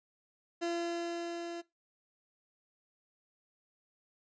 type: tone with level ramp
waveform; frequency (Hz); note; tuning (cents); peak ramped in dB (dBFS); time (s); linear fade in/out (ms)
30% pulse; 341.1; F4; -41; -29 to -37; 0.61-1.62; 20
effects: noise-tail reverb RT60 0.2 s tail -20 dB re dry + resampled to 16000 Hz